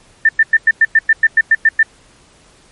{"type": "tone bursts", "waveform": "sine", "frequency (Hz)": 1788, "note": "A6", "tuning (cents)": 27, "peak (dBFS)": -5, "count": 12, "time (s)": [0.25, 1.83], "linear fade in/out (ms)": 5, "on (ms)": 40, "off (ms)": 100, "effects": ["pink hiss -48 dBFS RMS until 2.71 s", "MP3 48 kbps"]}